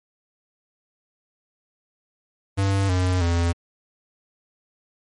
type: tone with pitch steps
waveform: square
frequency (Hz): 98 / 91.44 / 85.31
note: G2 / F#2 / F2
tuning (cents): 0 / -20 / -40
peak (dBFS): -19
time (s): 2.57-3.53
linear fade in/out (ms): 20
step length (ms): 320
effects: MP3 48 kbps